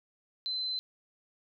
sine tone, 4060 Hz, B7, 47 cents sharp, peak -31 dBFS, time 0.46-0.79 s, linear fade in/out 0 ms, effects none

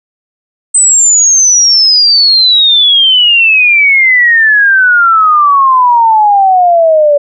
sine exponential sweep, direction down, 8200 to 571 Hz, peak -3 dBFS, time 0.74-7.18 s, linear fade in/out 10 ms, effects none

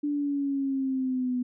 sine linear sweep, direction down, 293.7 to 246.9 Hz, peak -25 dBFS, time 0.03-1.43 s, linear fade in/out 10 ms, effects none

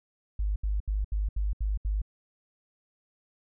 sine tone bursts, 51 Hz, G#1, 31 cents flat, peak -25 dBFS, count 7, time 0.39-2.018 s, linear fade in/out 5 ms, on 170 ms, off 73 ms, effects none

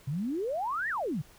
sine exponential two-way sweep, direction up then down, 127.9 to 1931 to 127.9 Hz, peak -29 dBFS, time 0.07-1.22 s, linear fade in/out 10 ms, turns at 0.89 s, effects pink hiss -57 dBFS RMS until 1.38 s

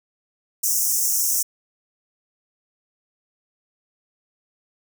pink high-pass noise, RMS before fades -21 dBFS, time 0.63-1.43 s, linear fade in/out 10 ms, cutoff 5500 Hz, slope 96 dB/octave, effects none

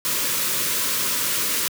white band-stop noise, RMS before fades -23 dBFS, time 0.05-1.68 s, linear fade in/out 0 ms, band 610 to 910 Hz, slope 96 dB/octave, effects high-pass 100 Hz 12 dB/octave

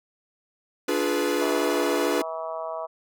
45% pulse chord, D diminished seventh, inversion none, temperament equal with one note detuned, 293.7 / 349.2 / 422.3 / 493.9 Hz, D4 / F4 / Ab4 / Cb5, 0 / 0 / +29 / 0 cents, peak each -28 dBFS, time 0.88-2.22 s, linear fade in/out 5 ms
harmonic tone, 162 Hz, E3, 30 cents flat, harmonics 3 / 4 / 5 / 6 / 7 / 8, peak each -40 / -31 / -41 / -37 / -37 / -45 dBFS, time 1.4-2.87 s, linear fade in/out 20 ms
effects none

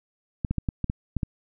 clicks, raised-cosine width 5 ms, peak -13 dBFS, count 8, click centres 0.448 / 0.51 / 0.583 / 0.688 / 0.843 / 0.899 / 1.167 / 1.232 s, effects none

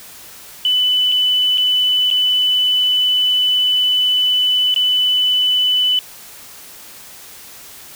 sine tone with dropouts, 2996 Hz, F#7, 21 cents sharp, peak -12 dBFS, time 0.65-5.99 s, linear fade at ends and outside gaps 1 ms, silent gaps 1.118-1.121 / 1.575-1.58 / 2.103-2.111 / 4.742-4.761 s, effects white hiss -38 dBFS RMS until 7.95 s

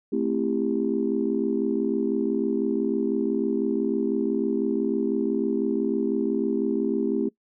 sine chord, A minor seventh, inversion none, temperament just, 220 / 264 / 330 / 396 Hz, A3 / C4 / E4 / G4, 0 / +16 / +2 / +18 cents, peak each -27 dBFS, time 0.12-7.29 s, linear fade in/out 10 ms, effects noise-tail reverb RT60 0.1 s tail -20 dB re dry + tanh soft clip ceiling -11 dBFS

